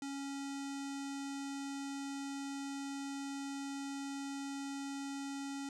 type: tone with low-pass filter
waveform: square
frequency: 277.2 Hz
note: C#4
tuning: in tune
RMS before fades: -42 dBFS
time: 0.02-5.69 s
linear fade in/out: 2 ms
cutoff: 7400 Hz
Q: 2.3
effects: none